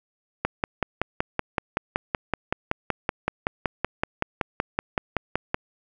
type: click train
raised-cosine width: 0.5 ms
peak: -7 dBFS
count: 28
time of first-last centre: 0.45-5.544 s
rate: 5.3 Hz
effects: none